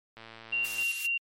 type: click train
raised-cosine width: 0.3 ms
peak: -30 dBFS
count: 75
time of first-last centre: 0.17-0.825 s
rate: 113 Hz
type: tone with tremolo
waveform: sine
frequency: 2763 Hz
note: F7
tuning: 19 cents flat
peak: -26 dBFS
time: 0.52-1.18 s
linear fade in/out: 10 ms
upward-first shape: square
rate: 3.8 Hz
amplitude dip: 60%
type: high-pass noise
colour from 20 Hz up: white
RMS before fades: -39 dBFS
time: 0.64-1.07 s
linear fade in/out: 10 ms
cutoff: 2200 Hz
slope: 12 dB/octave
effects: MP3 64 kbps